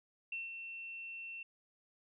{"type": "tone with ADSR envelope", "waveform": "sine", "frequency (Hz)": 2700, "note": "E7", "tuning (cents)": 41, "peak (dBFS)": -37, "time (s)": [0.32, 1.43], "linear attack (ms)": 4, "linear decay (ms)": 170, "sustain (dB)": -6, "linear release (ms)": 4, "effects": []}